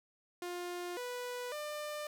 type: tone with pitch steps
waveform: sawtooth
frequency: 353.4 / 492.5 / 598 Hz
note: F4 / B4 / D5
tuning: +21 / -5 / +31 cents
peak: -35 dBFS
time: 0.42-2.07 s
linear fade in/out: 2 ms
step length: 550 ms
effects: none